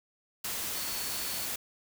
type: tone in noise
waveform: sine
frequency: 4435 Hz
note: C#8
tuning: in tune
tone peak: -42 dBFS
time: 0.75-1.46 s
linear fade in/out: 5 ms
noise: white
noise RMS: -35 dBFS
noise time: 0.44-1.56 s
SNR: -10 dB
effects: none